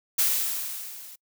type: noise with level ramp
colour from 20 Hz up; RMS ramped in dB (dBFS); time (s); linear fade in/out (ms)
blue; -21 to -45; 0.18-1.16; 10
effects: noise-tail reverb RT60 0.1 s tail -26 dB re dry